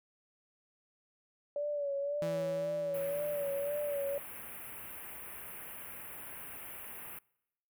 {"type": "tone with vibrato", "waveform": "sine", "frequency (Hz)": 573, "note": "D5", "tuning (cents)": -43, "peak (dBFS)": -32, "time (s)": [1.56, 4.18], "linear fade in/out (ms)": 2, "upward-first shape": "sine", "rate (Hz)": 1.9, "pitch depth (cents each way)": 50}
{"type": "tone with exponential decay", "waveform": "sawtooth", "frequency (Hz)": 164.81, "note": "E3", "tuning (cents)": 0, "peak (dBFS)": -33, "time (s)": [2.22, 4.8], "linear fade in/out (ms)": 0, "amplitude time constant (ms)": 560}
{"type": "band-stop noise", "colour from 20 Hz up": "white", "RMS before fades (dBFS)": -46, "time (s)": [2.94, 7.19], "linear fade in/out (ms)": 5, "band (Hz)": [2800, 10000], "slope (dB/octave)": 48}
{"effects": ["noise-tail reverb RT60 0.9 s tail -26 dB re dry"]}